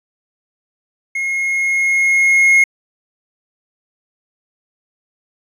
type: tone with level ramp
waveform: triangle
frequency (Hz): 2156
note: C#7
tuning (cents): -49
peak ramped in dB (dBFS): -16 to -5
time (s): 1.15-2.64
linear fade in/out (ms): 5
effects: resampled to 32000 Hz